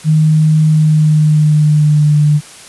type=tone with pitch glide; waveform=sine; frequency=155.56 to 149.14 Hz; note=D#3 to D3; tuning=0 to +27 cents; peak=-6 dBFS; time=0.04-2.41 s; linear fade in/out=50 ms; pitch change=-73 cents; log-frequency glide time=0.67-2.14 s; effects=white hiss -35 dBFS RMS until 2.68 s + resampled to 24000 Hz